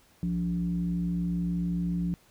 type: tone with frequency modulation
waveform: sine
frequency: 174.61 Hz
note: F3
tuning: in tune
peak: -26 dBFS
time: 0.23-2.14 s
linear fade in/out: 0 ms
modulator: 114 Hz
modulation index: 0.5
effects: pink hiss -61 dBFS RMS until 2.3 s